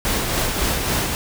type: noise with tremolo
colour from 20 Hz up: pink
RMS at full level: -20 dBFS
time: 0.05-1.15 s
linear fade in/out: 0 ms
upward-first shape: sine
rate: 3.6 Hz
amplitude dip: 35%
effects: none